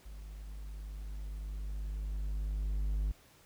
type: tone with level ramp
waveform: triangle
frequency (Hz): 50.9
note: G#1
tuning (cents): -34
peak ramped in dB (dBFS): -42 to -27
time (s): 0.05-3.12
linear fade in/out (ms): 10
effects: pink hiss -62 dBFS RMS until 3.45 s